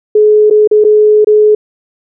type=tone with dropouts; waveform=sine; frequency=424.5 Hz; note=G#4; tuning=38 cents sharp; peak=-3 dBFS; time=0.15-1.55 s; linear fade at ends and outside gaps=5 ms; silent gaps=0.5-0.508 / 0.675-0.712 / 0.841-0.847 / 1.246-1.27 s; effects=none